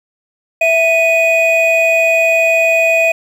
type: tone pair together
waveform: triangle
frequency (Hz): 659.3 / 2487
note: E5 / D#7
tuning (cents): 0 / -1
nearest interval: octave + major seventh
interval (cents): 2299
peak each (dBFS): -10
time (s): 0.61-3.12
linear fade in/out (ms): 5
effects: 7-bit